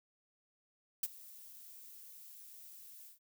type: noise with ADSR envelope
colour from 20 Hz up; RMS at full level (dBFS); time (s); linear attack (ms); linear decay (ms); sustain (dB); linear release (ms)
violet; -32; 1.03-3.19; 4; 34; -22; 120
effects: none